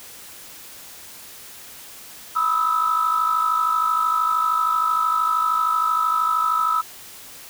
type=tone cluster; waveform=sine; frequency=986 / 1256 / 1309 Hz; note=B5 / D#6 / E6; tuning=-3 / +16 / -13 cents; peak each=-26 / -23 / -18 dBFS; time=2.35-6.82 s; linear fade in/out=20 ms; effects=tanh soft clip ceiling -11 dBFS + white hiss -41 dBFS RMS until 7.49 s